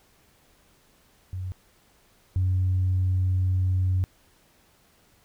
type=tone pair in turn; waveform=sine; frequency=92.5 / 92.5 Hz; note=F#2 / F#2; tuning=0 / 0 cents; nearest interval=unison; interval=0 cents; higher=neither; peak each=-29 / -19 dBFS; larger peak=second; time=1.33-1.52 / 2.36-4.04 s; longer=second; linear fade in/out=0 ms; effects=tanh soft clip ceiling -17 dBFS + pink hiss -61 dBFS RMS until 5.24 s